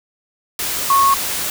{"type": "tone in noise", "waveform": "sine", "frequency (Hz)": 1099, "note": "C#6", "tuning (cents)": -15, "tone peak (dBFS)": -10, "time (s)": [0.9, 1.14], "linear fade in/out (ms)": 2, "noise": "white", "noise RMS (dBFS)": -22, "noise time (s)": [0.59, 1.5], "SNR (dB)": 9, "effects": []}